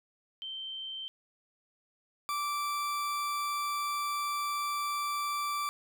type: tone pair in turn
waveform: sine / 40% pulse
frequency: 3117 / 1167.6 Hz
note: G7 / D6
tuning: -11 / -10 cents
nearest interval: octave + perfect fourth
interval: 1699 cents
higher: first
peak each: -37 / -30 dBFS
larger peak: second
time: 0.42-1.08 / 2.29-5.69 s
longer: second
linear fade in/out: 0 ms
effects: none